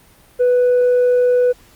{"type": "tone with tanh clipping", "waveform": "triangle", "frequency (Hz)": 494.3, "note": "B4", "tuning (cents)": 1, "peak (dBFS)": -11, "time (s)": [0.39, 1.53], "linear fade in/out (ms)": 20, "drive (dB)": 6, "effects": ["pink hiss -49 dBFS RMS until 1.75 s", "Opus 32 kbps"]}